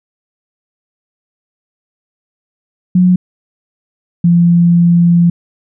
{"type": "tone pair in turn", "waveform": "sine", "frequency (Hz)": [181.2, 171.97], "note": ["F#3", "F3"], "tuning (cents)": [-36, -26], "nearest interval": "minor second", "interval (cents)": 90, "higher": "first", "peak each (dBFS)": -5, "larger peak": "neither", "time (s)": [[2.95, 3.16], [4.24, 5.3]], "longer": "second", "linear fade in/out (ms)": 5, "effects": []}